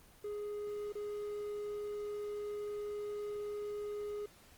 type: tone with dropouts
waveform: triangle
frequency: 415.3 Hz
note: G#4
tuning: in tune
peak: -36 dBFS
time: 0.24-4.26 s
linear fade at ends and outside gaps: 5 ms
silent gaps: 0.924-0.952 s
effects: pink hiss -61 dBFS RMS until 4.57 s + Opus 24 kbps